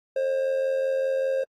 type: tone with amplitude modulation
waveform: triangle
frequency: 533 Hz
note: C5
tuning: 32 cents sharp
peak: -18 dBFS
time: 0.16-1.44 s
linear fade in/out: 5 ms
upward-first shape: sine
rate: 85.1 Hz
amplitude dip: 50%
effects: AAC 48 kbps